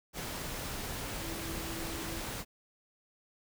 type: tone in noise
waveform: sine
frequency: 329.6 Hz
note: E4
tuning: in tune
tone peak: -43 dBFS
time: 1.19-2.22 s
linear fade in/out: 50 ms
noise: pink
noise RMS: -39 dBFS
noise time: 0.13-2.45 s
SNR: -7 dB
effects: none